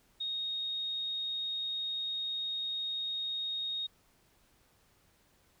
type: tone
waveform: sine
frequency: 3729 Hz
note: A#7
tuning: in tune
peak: -33 dBFS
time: 0.2-3.87 s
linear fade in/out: 10 ms
effects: pink hiss -68 dBFS RMS until 5.6 s